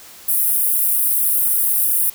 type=high-pass noise; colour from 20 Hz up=pink; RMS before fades=-17 dBFS; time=0.28-2.1 s; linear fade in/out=5 ms; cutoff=10000 Hz; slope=48 dB/octave; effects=white hiss -41 dBFS RMS until 2.14 s